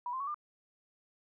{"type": "tone with pitch steps", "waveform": "sine", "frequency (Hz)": [974, 1043.9, 1118.8, 1199.1], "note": ["B5", "C6", "C#6", "D6"], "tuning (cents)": [-24, -4, 16, 36], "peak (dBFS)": -34, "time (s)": [0.06, 0.344], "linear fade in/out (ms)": 2, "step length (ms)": 71, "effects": []}